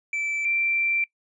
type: tone pair in turn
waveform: triangle / sine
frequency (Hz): 2324 / 2351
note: D7 / D7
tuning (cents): -19 / +1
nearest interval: unison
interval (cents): 20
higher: second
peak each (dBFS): -23 / -21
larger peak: second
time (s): 0.13-0.45 / 0.45-1.04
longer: second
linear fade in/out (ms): 2
effects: noise-tail reverb RT60 0.1 s tail -23 dB re dry + resampled to 22050 Hz